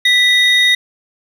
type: tone pair together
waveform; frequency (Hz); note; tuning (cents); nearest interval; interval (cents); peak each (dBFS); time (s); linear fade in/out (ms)
triangle; 1975.5 / 3729; B6 / A#7; 0 / 0; major seventh; 1100; -10; 0.05-0.75; 5
effects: none